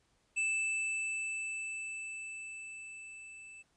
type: tone with level ramp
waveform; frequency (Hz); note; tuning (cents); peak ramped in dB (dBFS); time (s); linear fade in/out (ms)
square; 2637; E7; 0; -30 to -50; 0.36-3.63; 20
effects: pink hiss -73 dBFS RMS until 3.76 s + resampled to 22050 Hz